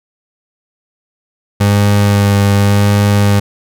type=tone with vibrato; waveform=30% pulse; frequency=101.4 Hz; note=G#2; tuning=41 cents flat; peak=-5 dBFS; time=1.6-3.4 s; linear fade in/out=10 ms; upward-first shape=sine; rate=0.88 Hz; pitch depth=14 cents each way; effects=none